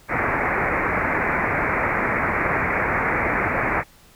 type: low-pass noise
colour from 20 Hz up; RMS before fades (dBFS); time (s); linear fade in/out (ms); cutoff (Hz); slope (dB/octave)
white; -22; 0.08-3.84; 50; 2300; 96
effects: pink hiss -52 dBFS RMS until 4.15 s